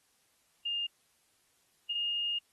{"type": "tone pair in turn", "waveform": "sine", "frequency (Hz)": [2819, 2840], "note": ["F7", "F7"], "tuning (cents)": [16, 28], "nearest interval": "unison", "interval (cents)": 12, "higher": "second", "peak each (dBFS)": [-31, -30], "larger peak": "second", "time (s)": [[0.65, 0.87], [1.89, 2.39]], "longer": "second", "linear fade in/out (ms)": 10, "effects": ["white hiss -71 dBFS RMS until 2.52 s", "AAC 32 kbps"]}